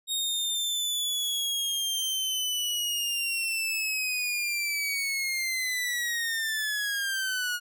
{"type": "linear sweep", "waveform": "sawtooth", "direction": "down", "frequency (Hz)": [3739, 1436], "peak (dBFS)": -24, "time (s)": [0.07, 7.6], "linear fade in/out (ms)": 50, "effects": []}